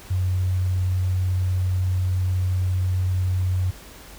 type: tone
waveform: sine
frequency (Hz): 92.1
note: F#2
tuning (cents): -7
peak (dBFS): -19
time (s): 0.1-3.71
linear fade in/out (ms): 10
effects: added 50 Hz sine -46 dBFS peak until 4.18 s + pink hiss -44 dBFS RMS until 4.18 s